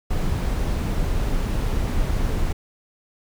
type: noise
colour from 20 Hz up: brown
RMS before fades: -22 dBFS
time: 0.1-2.53 s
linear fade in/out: 10 ms
effects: none